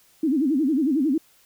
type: tone with vibrato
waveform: sine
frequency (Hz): 287.3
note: D4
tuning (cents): -38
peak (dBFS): -18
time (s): 0.23-1.18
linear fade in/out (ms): 5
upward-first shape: sine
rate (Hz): 11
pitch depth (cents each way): 230
effects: white hiss -58 dBFS RMS until 1.45 s